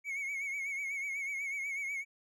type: tone with vibrato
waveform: triangle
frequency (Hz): 2217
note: C#7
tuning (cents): 0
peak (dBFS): -33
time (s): 0.04-2.05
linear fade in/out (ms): 50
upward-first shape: triangle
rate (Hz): 8.1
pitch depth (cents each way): 76
effects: none